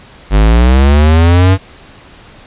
square linear sweep, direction up, 48.39 to 96.6 Hz, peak -5 dBFS, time 0.3-1.58 s, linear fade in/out 50 ms, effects pink hiss -38 dBFS RMS until 2.46 s + resampled to 8000 Hz

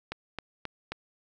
click train, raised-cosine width 0.3 ms, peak -18 dBFS, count 4, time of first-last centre 0.12-0.92 s, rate 3.75 Hz, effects none

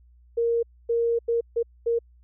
sine tone bursts at uneven times, 466.2 Hz, A#4, in tune, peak -20 dBFS, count 5, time 0.37-0.63 / 0.89-1.19 / 1.28-1.41 / 1.56-1.63 / 1.86-1.99 s, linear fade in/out 10 ms, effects added 60 Hz sine -52 dBFS peak until 2.23 s

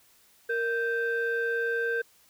sine tone pair together, 465.1 / 1564.4 Hz, A#4 / G6, -4 / -4 cents, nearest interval octave + major sixth, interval 2100 cents, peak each -27 dBFS, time 0.49-2.02 s, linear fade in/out 10 ms, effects tanh soft clip ceiling -21 dBFS + white hiss -61 dBFS RMS until 2.29 s

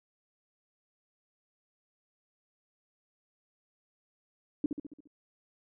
sine tone with echo, 292.6 Hz, D4, 6 cents flat, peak -24 dBFS, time 4.64-4.66 s, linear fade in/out 2 ms, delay 69 ms, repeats 6, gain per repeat -5 dB, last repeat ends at 5.074 s, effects none

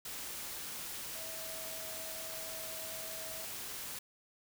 sine tone in noise, 645 Hz, E5, 38 cents flat, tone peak -49 dBFS, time 1.15-3.45 s, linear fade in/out 5 ms, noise white, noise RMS -43 dBFS, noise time 0.05-3.99 s, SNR -9 dB, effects none

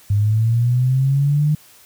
sine linear sweep, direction up, 100.2 to 152.8 Hz, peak -13 dBFS, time 0.1-1.55 s, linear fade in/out 5 ms, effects white hiss -48 dBFS RMS until 1.85 s

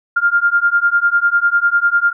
sine beating tone pair, 1396.9 / 1406.9 Hz, F6 / F6, 0 / +12 cents, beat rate 10 Hz, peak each -14 dBFS, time 0.16-2.13 s, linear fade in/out 10 ms, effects none

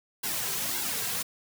white noise with flanger, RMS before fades -31 dBFS, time 0.23-1.23 s, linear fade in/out 10 ms, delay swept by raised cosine 1.6 to 3.5 ms, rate 1.8 Hz, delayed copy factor -0.8, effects none

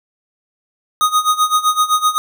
square tone with tremolo, 1244.5 Hz, D#6, in tune, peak -10 dBFS, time 1.01-2.18 s, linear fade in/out 0 ms, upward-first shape sine, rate 7.8 Hz, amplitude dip 85%, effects none

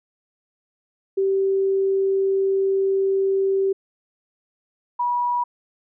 sine tone pair in turn, 388 / 970.4 Hz, G4 / B5, -18 / -31 cents, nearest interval octave + major third, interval 1587 cents, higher second, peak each -17 / -19 dBFS, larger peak first, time 1.17-3.73 / 4.99-5.44 s, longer first, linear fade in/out 10 ms, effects none

